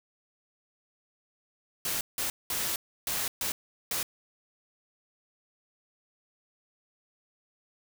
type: noise bursts at uneven times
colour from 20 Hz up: white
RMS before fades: -31 dBFS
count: 6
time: 1.85-2.01 / 2.18-2.3 / 2.5-2.76 / 3.07-3.28 / 3.41-3.52 / 3.91-4.03 s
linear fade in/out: 2 ms
effects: none